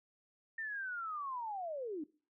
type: linear sweep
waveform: sine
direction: down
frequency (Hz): 1825 to 280.2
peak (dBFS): -38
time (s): 0.58-2.04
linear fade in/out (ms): 5
effects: noise-tail reverb RT60 0.4 s tail -22 dB re dry